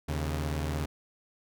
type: tone pair together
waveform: sawtooth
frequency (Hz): 77.2 / 137.46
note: D#2 / C#3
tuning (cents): -13 / -14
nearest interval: minor seventh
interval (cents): 999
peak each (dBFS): -27 / -31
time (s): 0.08-0.86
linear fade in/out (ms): 10
effects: none